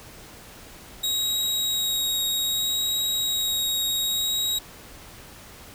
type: tone with vibrato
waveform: sawtooth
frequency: 3800 Hz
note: A#7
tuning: 33 cents sharp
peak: -20 dBFS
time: 1.03-4.59 s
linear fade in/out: 10 ms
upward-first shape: sine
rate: 0.63 Hz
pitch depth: 9 cents each way
effects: pink hiss -45 dBFS RMS until 5.74 s